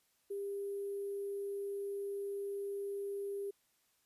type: tone with sample-and-hold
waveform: sine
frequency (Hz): 400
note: G4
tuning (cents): +35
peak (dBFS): -37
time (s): 0.3-3.51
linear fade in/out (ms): 10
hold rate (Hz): 11025
effects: white hiss -75 dBFS RMS until 4.05 s + resampled to 32000 Hz